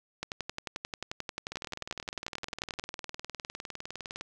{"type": "two click trains", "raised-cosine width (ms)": 0.2, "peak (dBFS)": [-21, -17], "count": [54, 30], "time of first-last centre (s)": [[1.52, 4.21], [0.23, 2.796]], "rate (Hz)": [19.7, 11.3], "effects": []}